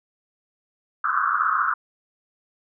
pink band-pass noise, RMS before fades -22 dBFS, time 1.04-1.74 s, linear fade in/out 5 ms, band 1100 to 1500 Hz, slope 96 dB/octave, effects none

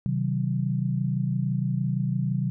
sine chord, C diminished, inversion none, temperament just, 130.81 / 156.98 / 188.37 Hz, C3 / Eb3 / Gb3, 0 / +16 / +31 cents, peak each -26 / -29 / -28 dBFS, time 0.06-2.5 s, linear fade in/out 0 ms, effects none

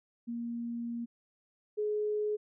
sine tone pair in turn, 235.2 / 421.7 Hz, A#3 / G#4, +16 / +26 cents, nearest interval minor seventh, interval 1010 cents, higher second, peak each -34 / -29 dBFS, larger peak second, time 0.27-1.06 / 1.77-2.37 s, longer first, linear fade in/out 20 ms, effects none

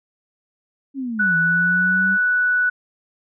sine linear two-way sweep, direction down then up, 281 to 165.6 to 194.8 Hz, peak -23 dBFS, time 0.94-2.18 s, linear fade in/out 50 ms, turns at 1.36 s
sine tone, 1480 Hz, F#6, in tune, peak -15 dBFS, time 1.19-2.7 s, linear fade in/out 10 ms
effects none

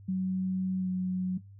sine tone with pitch glide, 187 to 184.43 Hz, F#3 to F#3, +19 to -5 cents, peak -27 dBFS, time 0.08-1.38 s, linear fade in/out 10 ms, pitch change -24 cents, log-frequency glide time 0.78-0.89 s, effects noise-tail reverb RT60 0.2 s tail -19 dB re dry + added 99 Hz sine -48 dBFS peak until 1.59 s

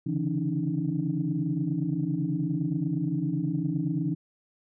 sine tone cluster, 138.4 / 148.1 / 167.3 / 281.3 / 309.1 Hz, C#3 / D3 / E3 / C#4 / D#4, -2 / +15 / +26 / +26 / -11 cents, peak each -35 / -32 / -29 / -32 / -32 dBFS, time 0.06-4.15 s, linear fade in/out 10 ms, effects tanh soft clip ceiling -14 dBFS

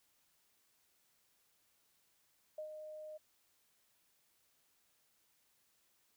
sine tone with ADSR envelope, 616 Hz, D#5, 17 cents flat, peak -40 dBFS, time 2.58-3.18 s, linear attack 5 ms, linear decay 95 ms, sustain -6 dB, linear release 16 ms, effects white hiss -75 dBFS RMS until 6.16 s

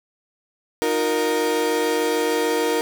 35% pulse chord, Eb suspended second, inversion none, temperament equal with one note detuned, 311.1 / 357.8 / 466.2 Hz, Eb4 / F4 / Bb4, 0 / +42 / 0 cents, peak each -24 / -25 / -19 dBFS, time 0.82-2.81 s, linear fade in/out 0 ms, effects none

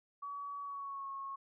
sine tone with pitch glide, 1135 to 1093.8 Hz, C#6 to C#6, +41 to -23 cents, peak -40 dBFS, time 0.22-1.36 s, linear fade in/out 10 ms, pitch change -64 cents, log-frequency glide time 0.61-1.09 s, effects none

